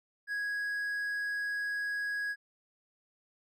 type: tone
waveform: triangle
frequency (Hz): 1659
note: G#6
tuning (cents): -2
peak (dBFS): -30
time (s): 0.27-2.36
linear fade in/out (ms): 50
effects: none